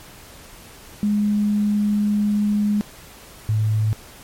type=tone pair in turn; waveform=sine; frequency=207.7 / 108.2 Hz; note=G#3 / A2; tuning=0 / -29 cents; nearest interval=major seventh; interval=1129 cents; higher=first; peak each=-16 dBFS; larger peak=neither; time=1.03-2.81 / 3.49-3.93 s; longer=first; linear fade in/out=0 ms; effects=pink hiss -43 dBFS RMS until 4.23 s + MP3 64 kbps